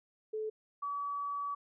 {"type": "tone pair in turn", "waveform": "sine", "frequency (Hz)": [433.5, 1142], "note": ["A4", "D6"], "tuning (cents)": [-26, -49], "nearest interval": "octave + perfect fourth", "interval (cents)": 1677, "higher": "second", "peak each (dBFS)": [-34, -34], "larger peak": "neither", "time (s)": [[0.33, 0.5], [0.82, 1.55]], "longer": "second", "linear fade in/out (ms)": 10, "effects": []}